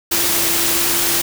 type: tone in noise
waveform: sine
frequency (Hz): 339.5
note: F4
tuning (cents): -49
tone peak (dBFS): -27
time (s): 0.11-1.22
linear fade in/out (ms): 10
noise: white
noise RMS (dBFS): -17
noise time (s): 0.11-1.22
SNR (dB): -13
effects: none